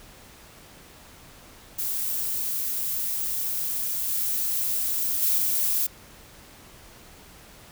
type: noise with level steps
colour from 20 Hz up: violet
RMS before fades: -28 / -26 / -22 / -24 dBFS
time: 1.78-5.87 s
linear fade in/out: 10 ms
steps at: 4.08 / 5.22 / 5.38 s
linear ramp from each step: 5 ms
effects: pink hiss -49 dBFS RMS until 7.71 s